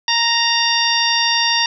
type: harmonic tone with a mistuned harmonic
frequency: 932 Hz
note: A#5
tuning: 1 cent flat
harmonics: 1 / 2 / 3 / 4 / 5 / 6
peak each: -21 / -21 / -21 / -21 / -21 / -21 dBFS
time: 0.08-1.66 s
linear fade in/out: 2 ms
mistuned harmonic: 4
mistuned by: -48 cents
effects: none